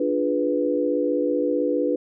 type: chord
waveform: sine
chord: D diminished seventh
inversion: none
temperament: equal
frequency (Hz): 293.7 / 349.2 / 415.3 / 493.9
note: D4 / F4 / Ab4 / Cb5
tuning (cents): 0 / 0 / 0 / 0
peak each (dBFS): -24 / -27 / -29 / -23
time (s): 0-1.96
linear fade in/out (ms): 5
effects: none